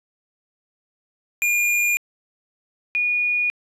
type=tone pair in turn; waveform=square / sine; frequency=2419 / 2450 Hz; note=D#7 / D#7; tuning=-49 / -27 cents; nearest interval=unison; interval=22 cents; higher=second; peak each=-18 dBFS; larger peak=neither; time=1.42-1.97 / 2.95-3.5 s; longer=neither; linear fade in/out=0 ms; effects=resampled to 32000 Hz + 10-bit